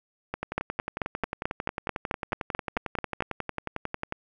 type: two click trains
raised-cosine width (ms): 0.5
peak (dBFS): -15 / -11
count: 43 / 13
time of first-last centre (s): 0.34-4.124 / 0.58-3.206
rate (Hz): 11.1 / 4.57
effects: none